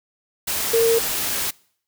sine tone in noise, 457.9 Hz, A#4, 31 cents flat, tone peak -14 dBFS, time 0.73-0.99 s, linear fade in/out 10 ms, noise white, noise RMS -24 dBFS, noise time 0.47-1.51 s, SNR +7 dB, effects noise-tail reverb RT60 0.6 s tail -25 dB re dry

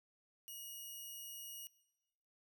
5% pulse tone, 2890 Hz, F#7, 41 cents flat, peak -39 dBFS, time 0.48-1.67 s, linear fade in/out 0 ms, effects noise-tail reverb RT60 1.0 s tail -20 dB re dry

